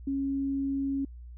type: tone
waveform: sine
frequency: 274.2 Hz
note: C#4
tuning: 19 cents flat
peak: -27 dBFS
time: 0.07-1.05 s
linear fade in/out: 5 ms
effects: added 60 Hz sine -42 dBFS peak until 1.37 s